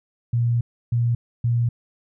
sine tone bursts at uneven times, 118.6 Hz, A#2, 30 cents sharp, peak -17 dBFS, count 3, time 0.33-0.61 / 0.92-1.15 / 1.44-1.69 s, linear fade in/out 5 ms, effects none

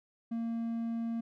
triangle tone, 230.1 Hz, A#3, 22 cents flat, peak -30 dBFS, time 0.31-1.21 s, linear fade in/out 10 ms, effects none

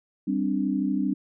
sine chord, G suspended fourth, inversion none, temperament just, 196 / 261.3 / 294 Hz, G3 / C4 / D4, 0 / -2 / +2 cents, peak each -27 dBFS, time 0.27-1.14 s, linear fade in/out 10 ms, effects none

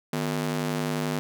sawtooth ring-modulated tone, 201.2 Hz, G3, 45 cents sharp, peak -19 dBFS, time 0.13-1.19 s, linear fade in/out 0 ms, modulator 45.6 Hz, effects none

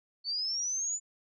sine linear sweep, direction up, 4435 to 7060 Hz, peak -30 dBFS, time 0.24-1 s, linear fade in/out 50 ms, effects none

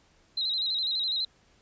sine tone with vibrato, 3951 Hz, B7, in tune, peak -26 dBFS, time 0.37-1.25 s, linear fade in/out 5 ms, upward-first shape square, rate 12 Hz, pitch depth 59 cents each way, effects pink hiss -63 dBFS RMS until 1.61 s + resampled to 16000 Hz

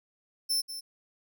sawtooth tone with echo, 5330 Hz, E8, 18 cents sharp, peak -23 dBFS, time 0.49-0.62 s, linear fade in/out 20 ms, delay 190 ms, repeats 1, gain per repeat -11 dB, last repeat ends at 0.81 s, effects none

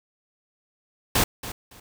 pink noise with echo, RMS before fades -20 dBFS, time 1.15-1.24 s, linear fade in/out 5 ms, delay 280 ms, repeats 2, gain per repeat -14 dB, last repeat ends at 1.8 s, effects none

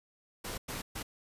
pink noise bursts at uneven times, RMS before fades -39 dBFS, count 3, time 0.44-0.58 / 0.68-0.82 / 0.95-1.03 s, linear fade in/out 10 ms, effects resampled to 32000 Hz

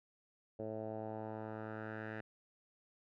10% pulse tone with low-pass filter sweep, 109.2 Hz, A2, 13 cents flat, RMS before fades -44 dBFS, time 0.59-2.21 s, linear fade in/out 5 ms, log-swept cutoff 550 to 1900 Hz, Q 2.8, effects none

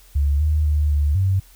sine tone with pitch steps, 71.4 / 76.5 / 74.7 / 73.2 / 95.5 Hz, D2 / D#2 / D2 / D2 / G2, -48 / -29 / +30 / -5 / -45 cents, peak -15 dBFS, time 0.15-1.4 s, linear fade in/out 10 ms, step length 250 ms, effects added 43 Hz sine -48 dBFS peak until 1.55 s + white hiss -52 dBFS RMS until 1.55 s

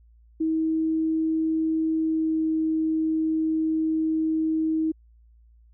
sine tone with pitch glide, 319.5 to 317.5 Hz, D#4 to D#4, +46 to +35 cents, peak -21 dBFS, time 0.4-4.92 s, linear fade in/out 10 ms, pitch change -11 cents, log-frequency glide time 1.94-2.48 s, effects added 57 Hz sine -52 dBFS peak until 5.73 s

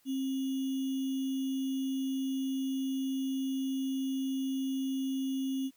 sine tone with sample-and-hold, 266.7 Hz, C4, 33 cents sharp, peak -30 dBFS, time 0.05-5.71 s, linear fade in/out 50 ms, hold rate 3150 Hz, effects white hiss -68 dBFS RMS until 5.76 s

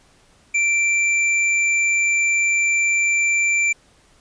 sine tone with hard clipping, 2349 Hz, D7, in tune, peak -17 dBFS, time 0.54-3.73 s, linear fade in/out 10 ms, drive 15 dB, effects pink hiss -55 dBFS RMS until 4.2 s + resampled to 22050 Hz

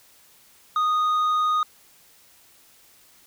triangle tone with tanh clipping, 1239 Hz, D#6, 8 cents flat, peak -20 dBFS, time 0.76-1.63 s, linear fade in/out 2 ms, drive 9 dB, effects white hiss -55 dBFS RMS until 3.26 s

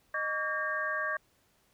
sine tone cluster, 617 / 1139 / 1611 / 1830 Hz, D#5 / C#6 / G6 / A#6, -15 / +47 / +47 / -32 cents, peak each -38 / -35 / -33 / -37 dBFS, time 0.14-1.17 s, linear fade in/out 5 ms, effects pink hiss -69 dBFS RMS until 1.73 s

